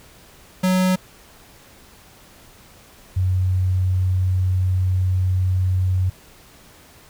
square / sine tone pair in turn, 185 / 92.5 Hz, F#3 / F#2, 0 / 0 cents, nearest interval octave, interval 1200 cents, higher first, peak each -16 dBFS, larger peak neither, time 0.63-0.96 / 3.16-6.1 s, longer second, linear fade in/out 10 ms, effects pink hiss -48 dBFS RMS until 7.09 s

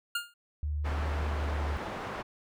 25% pulse tone with exponential decay, 1411 Hz, F6, 17 cents sharp, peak -23 dBFS, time 0.15-0.34 s, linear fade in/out 5 ms, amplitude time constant 41 ms
sine tone with pitch glide, 74.5 to 73.56 Hz, D2 to D2, +25 to +3 cents, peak -29 dBFS, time 0.63-1.77 s, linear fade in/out 0 ms, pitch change -22 cents, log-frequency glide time 1.11-1.63 s
white low-pass noise, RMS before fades -38 dBFS, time 0.84-2.23 s, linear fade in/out 20 ms, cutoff 1200 Hz, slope 12 dB/octave
effects none

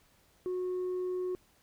sine tone, 365.2 Hz, F#4, 23 cents flat, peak -29 dBFS, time 0.46-1.35 s, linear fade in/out 0 ms, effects tanh soft clip ceiling -30 dBFS + pink hiss -66 dBFS RMS until 1.62 s

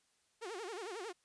sawtooth tone with vibrato, 405.9 Hz, G#4, 40 cents flat, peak -38 dBFS, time 0.41-1.13 s, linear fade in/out 20 ms, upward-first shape sine, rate 11 Hz, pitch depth 250 cents each way, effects white hiss -75 dBFS RMS until 1.24 s + resampled to 22050 Hz

